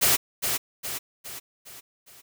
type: noise with echo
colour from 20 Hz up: white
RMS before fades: -20 dBFS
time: 0.01-0.17 s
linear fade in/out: 20 ms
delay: 410 ms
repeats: 5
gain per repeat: -6 dB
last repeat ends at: 2.22 s
effects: none